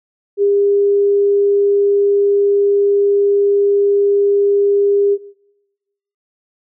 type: tone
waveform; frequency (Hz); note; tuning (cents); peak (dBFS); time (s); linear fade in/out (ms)
sine; 403.1; G4; +48; -10; 0.37-5.18; 50
effects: noise-tail reverb RT60 1.0 s tail -20 dB re dry